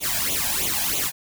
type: noise with flanger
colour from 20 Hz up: white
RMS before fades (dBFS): -24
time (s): 0-1.12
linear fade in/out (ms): 50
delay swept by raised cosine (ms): 0.29 to 1.26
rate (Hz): 3.1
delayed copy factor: +0.85
effects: none